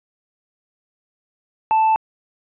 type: tone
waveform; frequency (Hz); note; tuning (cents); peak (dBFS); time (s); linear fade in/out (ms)
triangle; 880; A5; 0; -11; 1.71-1.96; 0
effects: resampled to 8000 Hz